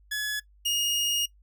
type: tone pair in turn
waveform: sawtooth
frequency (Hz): 1700 / 2859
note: G#6 / F7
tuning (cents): +40 / +40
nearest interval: major sixth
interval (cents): 900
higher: second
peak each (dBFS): -24 / -21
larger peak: second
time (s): 0.11-0.4 / 0.65-1.26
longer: second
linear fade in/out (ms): 10
effects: noise-tail reverb RT60 0.1 s tail -20 dB re dry + added 50 Hz sine -55 dBFS peak until 1.42 s